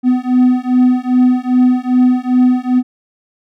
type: beating tone pair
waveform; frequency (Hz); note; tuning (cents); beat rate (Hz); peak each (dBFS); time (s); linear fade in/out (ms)
triangle; 250 / 252.5; B3 / B3; +21 / +39; 2.5; -10; 0.03-2.83; 50
effects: none